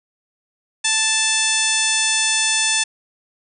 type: harmonic tone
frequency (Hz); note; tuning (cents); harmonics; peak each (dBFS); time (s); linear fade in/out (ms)
880; A5; 0; 1 / 2 / 3 / 4 / 5 / 6 / 7 / 8 / 9 / 10; -30 / -25 / -23 / -23 / -29 / -26 / -24 / -27 / -30 / -23; 0.84-2.84; 10
effects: none